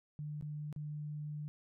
sine tone with dropouts, 149.5 Hz, D3, 31 cents sharp, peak -39 dBFS, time 0.19-1.48 s, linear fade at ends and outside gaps 0 ms, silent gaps 0.411-0.424 / 0.727-0.762 s, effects none

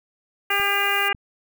harmonic tone, 401.4 Hz, G4, 41 cents sharp, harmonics 1 / 2 / 3 / 4 / 5 / 6 / 7, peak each -31 / -28 / -27 / -25 / -26 / -27 / -26 dBFS, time 0.5-1.13 s, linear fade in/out 5 ms
violet noise, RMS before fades -34 dBFS, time 0.5-1.09 s, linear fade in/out 10 ms
clicks, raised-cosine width 5 ms, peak -29 dBFS, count 2, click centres 0.599 / 1.148 s
effects none

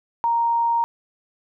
sine tone, 932.3 Hz, A#5, in tune, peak -17 dBFS, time 0.24-0.84 s, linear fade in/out 0 ms, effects none

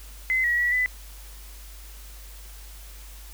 sine tone with pitch steps, 2047 / 1917 / 1937 / 1999 Hz, C7 / A#6 / B6 / B6, -38 / +48 / -34 / +20 cents, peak -20 dBFS, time 0.3-0.86 s, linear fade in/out 0 ms, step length 140 ms, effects added 50 Hz sine -41 dBFS peak until 3.33 s + white hiss -48 dBFS RMS until 3.33 s

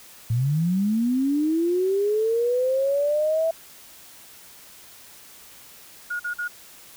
sine linear sweep, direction up, 110 to 659.3 Hz, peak -19 dBFS, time 0.3-3.51 s, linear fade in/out 5 ms
sine tone bursts, 1439 Hz, F#6, 49 cents flat, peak -25 dBFS, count 3, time 6.1-6.481 s, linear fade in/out 10 ms, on 97 ms, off 45 ms
effects white hiss -47 dBFS RMS until 6.96 s

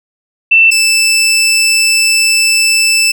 sine / 20% pulse tone pair in turn, 2673 / 2642 Hz, E7 / E7, +23 / +3 cents, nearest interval unison, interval 20 cents, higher first, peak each -3 dBFS, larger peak neither, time 0.51-0.71 / 0.71-3.12 s, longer second, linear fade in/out 10 ms, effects none

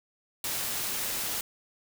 white noise, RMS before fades -32 dBFS, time 0.44-1.41 s, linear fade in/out 2 ms, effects none

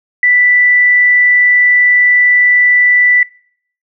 sine tone, 1975.5 Hz, B6, in tune, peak -6 dBFS, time 0.23-3.23 s, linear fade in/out 2 ms, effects noise-tail reverb RT60 0.6 s tail -23 dB re dry

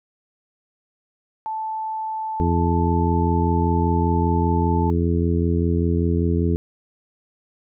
sine tone, 877 Hz, A5, 6 cents flat, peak -24 dBFS, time 1.46-4.9 s, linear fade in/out 0 ms
harmonic tone, 85.1 Hz, F2, 44 cents flat, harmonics 1 / 2 / 3 / 4 / 5, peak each -20 / -23 / -25 / -26 / -27 dBFS, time 2.4-6.56 s, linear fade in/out 0 ms
effects none

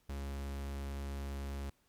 45% pulse tone, 69.5 Hz, C#2, 5 cents sharp, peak -38 dBFS, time 0.09-1.7 s, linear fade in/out 5 ms, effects pink hiss -73 dBFS RMS until 1.88 s + MP3 96 kbps

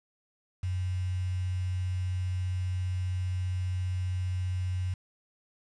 sine tone with quantisation, 91.5 Hz, F#2, 19 cents flat, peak -28 dBFS, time 0.63-4.94 s, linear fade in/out 5 ms, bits 8, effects resampled to 22050 Hz

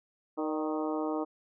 harmonic tone with a mistuned harmonic, 155.56 Hz, D#3, in tune, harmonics 2 / 3 / 4 / 5 / 6 / 7 / 8, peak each -32 / -36 / -38 / -40 / -42 / -43 / -44 dBFS, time 0.37-1.25 s, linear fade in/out 20 ms, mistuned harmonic 4, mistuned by -40 cents, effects none

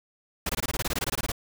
pink noise bursts, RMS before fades -28 dBFS, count 16, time 0.46-1.319 s, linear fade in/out 5 ms, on 34 ms, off 21 ms, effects none

